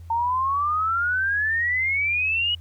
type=exponential sweep; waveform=sine; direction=up; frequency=905 to 2941 Hz; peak=-20 dBFS; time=0.1-2.55 s; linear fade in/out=5 ms; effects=added 84 Hz sine -38 dBFS peak until 2.6 s + pink hiss -61 dBFS RMS until 2.6 s